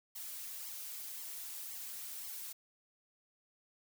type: noise with flanger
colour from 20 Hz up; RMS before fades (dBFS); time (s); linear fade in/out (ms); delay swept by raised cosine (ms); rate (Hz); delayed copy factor
blue; -45; 0.15-2.53; 10; 0.94 to 5.74; 1.9; +0.75
effects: none